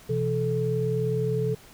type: tone cluster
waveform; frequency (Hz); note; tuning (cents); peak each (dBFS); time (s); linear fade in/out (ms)
sine; 127.7 / 167.5 / 435.7; C3 / E3 / A4; -42 / +28 / -17; -27 / -30 / -26; 0.09-1.55; 10
effects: pink hiss -51 dBFS RMS until 1.73 s